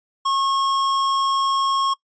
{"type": "tone", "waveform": "square", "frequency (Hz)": 1088, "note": "C#6", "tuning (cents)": -33, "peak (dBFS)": -19, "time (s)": [0.25, 1.94], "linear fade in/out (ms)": 10, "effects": ["noise-tail reverb RT60 0.1 s tail -21 dB re dry", "resampled to 16000 Hz"]}